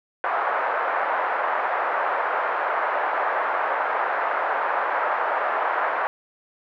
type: band-pass noise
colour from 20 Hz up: pink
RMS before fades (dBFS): -24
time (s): 0.24-6.07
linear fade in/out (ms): 0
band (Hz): 620 to 1600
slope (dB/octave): 24
effects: none